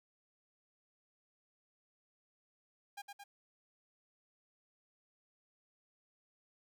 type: tone with echo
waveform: sawtooth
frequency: 807 Hz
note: G#5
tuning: 50 cents flat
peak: -40 dBFS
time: 2.97-3.02 s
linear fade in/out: 10 ms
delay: 110 ms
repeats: 2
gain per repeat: -3 dB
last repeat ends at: 3.24 s
effects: none